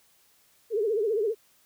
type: tone with vibrato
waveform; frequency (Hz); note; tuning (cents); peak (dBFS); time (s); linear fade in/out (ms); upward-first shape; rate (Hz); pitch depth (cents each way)
sine; 430.9; A4; -36; -23; 0.7-1.35; 50; triangle; 15; 170
effects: white hiss -63 dBFS RMS until 1.65 s